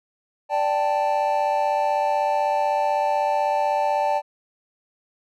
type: chord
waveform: triangle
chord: D suspended fourth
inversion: none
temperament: equal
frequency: 587.3 / 784 / 880 Hz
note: D5 / G5 / A5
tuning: 0 / 0 / 0 cents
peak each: -22 / -22 / -21 dBFS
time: 0.49-4.22 s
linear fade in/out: 50 ms
effects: none